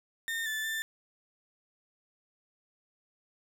35% pulse tone with pitch steps, 1823 / 1752 / 1778 Hz, A#6 / A6 / A6, -39 / -8 / +18 cents, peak -30 dBFS, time 0.28-0.82 s, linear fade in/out 0 ms, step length 180 ms, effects none

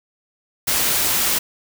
white noise, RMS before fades -19 dBFS, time 0.67-1.39 s, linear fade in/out 10 ms, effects none

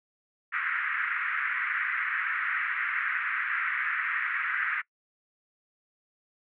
white band-pass noise, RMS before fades -30 dBFS, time 0.52-4.82 s, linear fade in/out 20 ms, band 1300 to 2100 Hz, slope 48 dB/octave, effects noise-tail reverb RT60 0.1 s tail -23 dB re dry

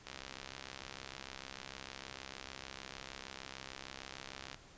click train, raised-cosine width 0.2 ms, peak -27 dBFS, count 299, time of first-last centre 0.07-4.544 s, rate 66.6 Hz, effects pink hiss -59 dBFS RMS until 4.77 s + resampled to 16000 Hz

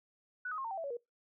sine tone with pitch steps, 1480 / 1259 / 1071 / 911 / 775 / 659.3 / 560.8 / 477.1 Hz, F#6 / D#6 / C6 / A#5 / G5 / E5 / C#5 / A#4, 0 / +20 / +40 / -40 / -20 / 0 / +20 / +40 cents, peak -36 dBFS, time 0.45-0.97 s, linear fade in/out 5 ms, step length 65 ms, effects noise-tail reverb RT60 0.2 s tail -24 dB re dry

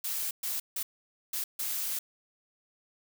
blue noise bursts at uneven times, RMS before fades -33 dBFS, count 5, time 0.04-0.31 / 0.43-0.6 / 0.76-0.83 / 1.33-1.44 / 1.59-1.99 s, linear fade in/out 5 ms, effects none

